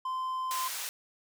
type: tone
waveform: triangle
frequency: 1034 Hz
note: C6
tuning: 21 cents flat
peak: -29 dBFS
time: 0.05-0.68 s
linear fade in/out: 5 ms
type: band-pass noise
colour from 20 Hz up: white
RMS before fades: -37 dBFS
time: 0.51-0.89 s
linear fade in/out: 0 ms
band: 820 to 14000 Hz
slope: 12 dB/octave
effects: none